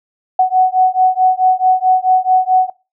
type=beating tone pair; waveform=sine; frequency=742 / 746.6 Hz; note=F#5 / F#5; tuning=+5 / +15 cents; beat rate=4.6 Hz; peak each=-12 dBFS; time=0.39-2.7 s; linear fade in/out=5 ms; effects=noise-tail reverb RT60 0.3 s tail -23 dB re dry